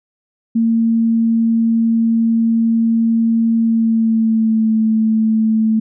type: tone with pitch glide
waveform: sine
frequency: 227.8 to 220.3 Hz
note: A#3 to A3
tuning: -40 to +2 cents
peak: -11 dBFS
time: 0.55-5.8 s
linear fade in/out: 10 ms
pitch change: -58 cents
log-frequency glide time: 3.59-4.72 s
effects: none